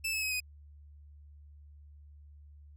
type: tone with pitch steps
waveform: sawtooth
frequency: 2637 / 2590 / 2544 / 2499 Hz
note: E7 / E7 / D#7 / D#7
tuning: 0 / -31 / +38 / +7 cents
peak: -28 dBFS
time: 0.04-0.404 s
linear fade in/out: 10 ms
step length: 91 ms
effects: added 73 Hz sine -51 dBFS peak until 2.76 s